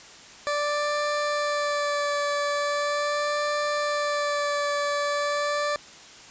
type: tone with vibrato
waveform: 20% pulse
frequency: 584 Hz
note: D5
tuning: 10 cents flat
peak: -19 dBFS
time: 0.47-5.76 s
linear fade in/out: 0 ms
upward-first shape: sine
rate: 0.4 Hz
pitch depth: 17 cents each way
effects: white hiss -46 dBFS RMS until 6.3 s + resampled to 16000 Hz